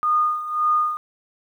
sine tone with tremolo, 1225 Hz, D#6, 27 cents flat, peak -15 dBFS, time 0.03-0.97 s, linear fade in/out 0 ms, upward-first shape sine, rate 1.8 Hz, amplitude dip 75%, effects 9-bit

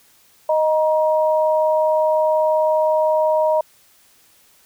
sine tone pair together, 622.3 / 947.9 Hz, D#5 / A#5, 0 / +29 cents, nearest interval perfect fifth, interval 729 cents, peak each -15 / -20 dBFS, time 0.49-3.61 s, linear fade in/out 5 ms, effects white hiss -54 dBFS RMS until 4.65 s

